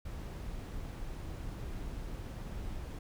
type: noise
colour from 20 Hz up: brown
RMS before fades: -41 dBFS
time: 0.05-2.99 s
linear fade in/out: 5 ms
effects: none